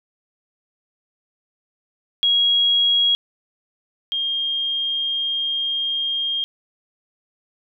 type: tone pair in turn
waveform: sine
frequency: 3300 / 3221 Hz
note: G#7 / G7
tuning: -12 / +46 cents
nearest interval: unison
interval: 42 cents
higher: first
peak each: -14 / -20 dBFS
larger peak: first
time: 2.23-3.15 / 4.12-6.44 s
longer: second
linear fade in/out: 0 ms
effects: none